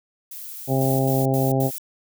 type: noise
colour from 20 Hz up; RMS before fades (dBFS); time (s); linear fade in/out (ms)
violet; -36; 0.31-1.23; 5
type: harmonic tone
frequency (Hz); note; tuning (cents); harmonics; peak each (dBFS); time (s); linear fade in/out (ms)
133.3; C3; +33; 1 / 2 / 3 / 4 / 5 / 6; -21 / -24 / -26 / -27 / -28 / -29; 0.67-1.71; 50
type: noise bursts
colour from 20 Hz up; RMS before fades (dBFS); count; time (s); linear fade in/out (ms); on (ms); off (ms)
violet; -32; 4; 0.81-1.782; 0; 180; 84
effects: none